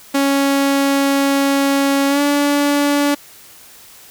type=tone with pitch glide; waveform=sawtooth; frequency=277.2 to 287.5 Hz; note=C#4 to D4; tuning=0 to -37 cents; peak=-9 dBFS; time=0.14-3.15 s; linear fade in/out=10 ms; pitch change=+63 cents; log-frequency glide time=2.08-2.21 s; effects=white hiss -42 dBFS RMS until 4.1 s